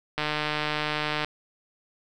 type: click train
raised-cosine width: 0.3 ms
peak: -11 dBFS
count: 162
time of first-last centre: 0.18-1.246 s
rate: 151 Hz
effects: none